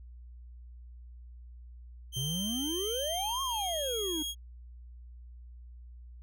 sawtooth tone with pitch glide, 3136 to 3284 Hz, G7 to G#7, 0 to -20 cents, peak -31 dBFS, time 2.12-4.35 s, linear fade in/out 50 ms, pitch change +80 cents, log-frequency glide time 3.02-3.97 s
triangle exponential two-way sweep, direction up then down, 124.3 to 1108.7 to 293.9 Hz, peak -31 dBFS, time 2.16-4.23 s, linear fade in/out 10 ms, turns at 3.42 s
effects added 60 Hz sine -46 dBFS peak until 6.22 s

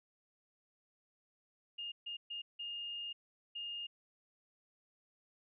sine tone bursts at uneven times, 2832 Hz, F7, 23 cents sharp, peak -40 dBFS, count 5, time 1.78-1.92 / 2.06-2.17 / 2.3-2.42 / 2.59-3.13 / 3.55-3.87 s, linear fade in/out 10 ms, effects none

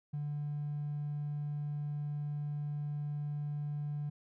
triangle tone with hard clipping, 146.83 Hz, D3, in tune, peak -35 dBFS, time 0.13-4.1 s, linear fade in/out 10 ms, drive 4 dB, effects none

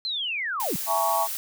sine linear sweep, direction down, 4186 to 125.7 Hz, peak -26 dBFS, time 0.05-0.76 s, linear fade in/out 0 ms
blue noise, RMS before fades -31 dBFS, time 0.6-1.37 s, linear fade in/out 0 ms
sine chord, A# half-diminished seventh, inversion second, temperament just, 671.3 / 839.1 / 932.3 / 1118.8 Hz, E5 / G#5 / A#5 / C#6, +31 / +18 / 0 / +16 cents, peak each -27 dBFS, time 0.86-1.28 s, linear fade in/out 50 ms
effects none

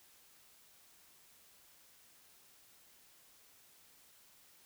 silence, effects white hiss -64 dBFS RMS until 4.65 s

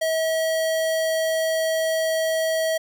square tone, 643 Hz, E5, 43 cents flat, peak -21 dBFS, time 0.01-2.78 s, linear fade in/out 10 ms, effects none

